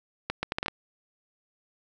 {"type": "accelerating click train", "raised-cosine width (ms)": 0.3, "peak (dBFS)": -12, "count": 7, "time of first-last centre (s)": [0.3, 0.682], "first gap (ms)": 130, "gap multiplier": 0.7, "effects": []}